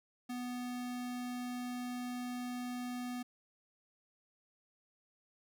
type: tone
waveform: square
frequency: 246.9 Hz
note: B3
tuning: in tune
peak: -39 dBFS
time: 0.29-3.23 s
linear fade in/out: 10 ms
effects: none